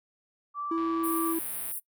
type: tone with vibrato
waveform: sine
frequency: 1160 Hz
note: D6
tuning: 22 cents flat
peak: -31 dBFS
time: 0.54-1.35 s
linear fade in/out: 50 ms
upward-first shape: triangle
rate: 1.9 Hz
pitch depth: 12 cents each way
type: tone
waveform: triangle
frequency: 329.6 Hz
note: E4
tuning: in tune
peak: -25 dBFS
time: 0.71-1.39 s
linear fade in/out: 5 ms
type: click train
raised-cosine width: 0.3 ms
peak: -32 dBFS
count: 113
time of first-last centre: 0.78-1.713 s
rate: 120 Hz
type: high-pass noise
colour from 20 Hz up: pink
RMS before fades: -35 dBFS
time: 1.03-1.8 s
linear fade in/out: 20 ms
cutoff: 9100 Hz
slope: 96 dB/octave
effects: noise-tail reverb RT60 0.1 s tail -22 dB re dry